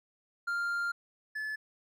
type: tone pair in turn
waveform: triangle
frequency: 1396.9 / 1727.7 Hz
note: F6 / A6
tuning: 0 / -32 cents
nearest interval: major third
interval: 368 cents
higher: second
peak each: -28 / -32 dBFS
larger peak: first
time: 0.47-0.92 / 1.35-1.56 s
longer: first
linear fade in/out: 10 ms
effects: none